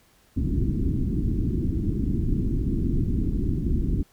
pink low-pass noise, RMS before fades -24 dBFS, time 0.36-4.03 s, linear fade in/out 5 ms, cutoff 340 Hz, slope 48 dB/octave, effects pink hiss -60 dBFS RMS until 4.12 s

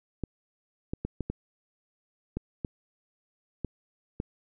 clicks, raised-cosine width 3 ms, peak -18 dBFS, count 9, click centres 0.237 / 0.935 / 1.05 / 1.207 / 1.3 / 2.37 / 2.648 / 3.647 / 4.201 s, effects none

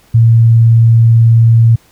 sine tone, 114.8 Hz, A#2, 26 cents flat, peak -3 dBFS, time 0.14-1.76 s, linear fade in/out 10 ms, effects pink hiss -48 dBFS RMS until 1.91 s

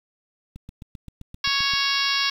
click train, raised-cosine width 5 ms, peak -26 dBFS, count 10, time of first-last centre 0.56-1.736 s, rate 7.65 Hz
harmonic tone, 554.4 Hz, C#5, in tune, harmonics 2 / 3 / 4 / 5 / 6 / 7 / 8 / 9 / 10, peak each -29 / -29 / -29 / -29 / -29 / -29 / -29 / -29 / -29 dBFS, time 1.44-2.3 s, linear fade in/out 5 ms
effects 8-bit

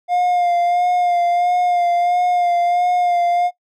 triangle tone with vibrato, 707 Hz, F5, 21 cents sharp, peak -12 dBFS, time 0.08-3.51 s, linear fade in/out 50 ms, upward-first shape sine, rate 1.5 Hz, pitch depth 26 cents each way, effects noise-tail reverb RT60 0.1 s tail -19 dB re dry

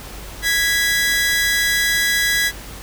sawtooth tone pair together, 1661 / 1975.3 Hz, G#6 / B6, 0 / 0 cents, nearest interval minor third, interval 300 cents, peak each -15 dBFS, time 0.42-2.52 s, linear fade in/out 50 ms, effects added 50 Hz sine -36 dBFS peak until 2.82 s + pink hiss -36 dBFS RMS until 2.82 s

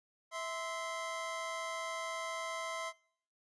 25% pulse tone pair together, 654 / 1038.2 Hz, E5 / C6, -14 / -14 cents, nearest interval minor sixth, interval 800 cents, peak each -37 / -37 dBFS, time 0.31-2.93 s, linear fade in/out 50 ms, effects noise-tail reverb RT60 0.6 s tail -24 dB re dry + resampled to 22050 Hz

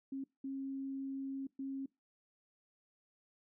sine tone bursts at uneven times, 270.6 Hz, C#4, 42 cents flat, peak -38 dBFS, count 3, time 0.12-0.24 / 0.44-1.47 / 1.59-1.86 s, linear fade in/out 5 ms, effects noise-tail reverb RT60 0.2 s tail -22 dB re dry

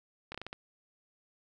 slowing click train, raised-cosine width 0.3 ms, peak -24 dBFS, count 6, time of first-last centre 0.32-0.529 s, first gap 25 ms, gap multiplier 1.26, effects none

